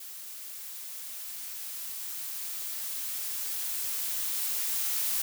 blue noise with level ramp, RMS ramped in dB -43 to -29 dBFS, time 0-5.22 s, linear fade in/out 5 ms, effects none

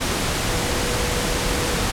sine tone in noise, 488.4 Hz, B4, 19 cents flat, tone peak -30 dBFS, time 0.48-1.85 s, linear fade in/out 20 ms, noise pink, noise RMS -22 dBFS, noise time 0-1.92 s, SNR -11 dB, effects low-pass 10000 Hz 12 dB/octave

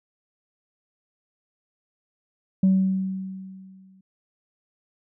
sine tone with exponential decay, 189.9 Hz, F#3, 45 cents sharp, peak -12 dBFS, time 2.63-4.01 s, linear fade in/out 5 ms, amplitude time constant 300 ms, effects tanh soft clip ceiling -12 dBFS

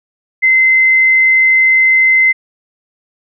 sine tone, 2063 Hz, C7, 25 cents flat, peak -6 dBFS, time 0.42-2.33 s, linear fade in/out 20 ms, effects none

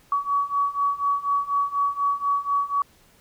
sine beating tone pair, 1130 / 1134.1 Hz, C#6 / C#6, +33 / +39 cents, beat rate 4.1 Hz, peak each -25 / -23 dBFS, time 0.12-2.82 s, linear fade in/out 2 ms, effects pink hiss -57 dBFS RMS until 3.2 s

